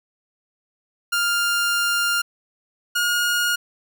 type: tone pair in turn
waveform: sawtooth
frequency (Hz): 1400 / 1431.1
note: F6 / F6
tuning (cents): +4 / +42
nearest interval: unison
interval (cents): 38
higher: second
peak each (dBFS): -15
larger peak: neither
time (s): 1.12-2.22 / 2.95-3.56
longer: first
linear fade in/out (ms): 10
effects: none